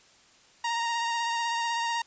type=tone with vibrato; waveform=sawtooth; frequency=932.3 Hz; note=A#5; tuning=in tune; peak=-23 dBFS; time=0.64-2.02 s; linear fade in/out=5 ms; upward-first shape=sine; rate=16 Hz; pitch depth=21 cents each way; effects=white hiss -58 dBFS RMS until 2.06 s + resampled to 16000 Hz